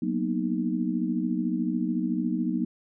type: chord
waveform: sine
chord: B major seventh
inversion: second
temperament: equal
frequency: 185 / 233.1 / 246.9 / 311.1 Hz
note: F#3 / A#3 / B3 / D#4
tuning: 0 / 0 / 0 / 0 cents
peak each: -30 dBFS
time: 0.02-2.65 s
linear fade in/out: 5 ms
effects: none